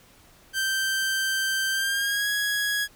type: tone with pitch glide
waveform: sawtooth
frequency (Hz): 1562 to 1664.5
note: G6 to G#6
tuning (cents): -7 to +3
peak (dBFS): -20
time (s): 0.53-2.88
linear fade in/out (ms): 50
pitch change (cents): +110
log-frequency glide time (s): 1.71-2.29
effects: pink hiss -55 dBFS RMS until 2.95 s